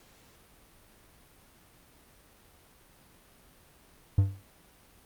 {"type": "tone with exponential decay", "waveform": "triangle", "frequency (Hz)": 97.7, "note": "G2", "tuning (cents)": -5, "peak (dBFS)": -14, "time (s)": [4.18, 4.42], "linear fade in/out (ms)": 5, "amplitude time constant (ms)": 52, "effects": ["pink hiss -59 dBFS RMS until 5.05 s", "Opus 48 kbps"]}